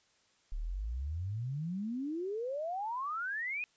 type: exponential sweep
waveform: sine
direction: up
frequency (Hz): 34.22 to 2539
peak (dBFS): -34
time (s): 0.52-3.64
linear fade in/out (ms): 0
effects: white hiss -70 dBFS RMS until 3.76 s + resampled to 16000 Hz